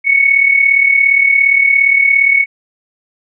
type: tone with amplitude modulation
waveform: sine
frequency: 2217 Hz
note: C#7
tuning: in tune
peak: -4 dBFS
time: 0.04-2.46 s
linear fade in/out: 50 ms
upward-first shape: sine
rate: 37.3 Hz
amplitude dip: 65%
effects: none